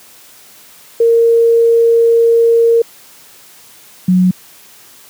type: tone pair in turn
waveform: sine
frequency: 462.6 / 183.05 Hz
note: A#4 / F#3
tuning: -13 / -18 cents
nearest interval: octave + major third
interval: 1605 cents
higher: first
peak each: -6 dBFS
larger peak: neither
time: 1-2.82 / 4.08-4.31 s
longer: first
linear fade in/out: 5 ms
effects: white hiss -41 dBFS RMS until 5.09 s + high-pass 100 Hz 12 dB/octave